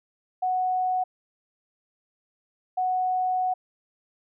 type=tone pair in turn; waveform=sine; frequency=739 / 739 Hz; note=F#5 / F#5; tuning=-2 / -2 cents; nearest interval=unison; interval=0 cents; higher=neither; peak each=-22 dBFS; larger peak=neither; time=0.42-1.04 / 2.77-3.54 s; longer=second; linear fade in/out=10 ms; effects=none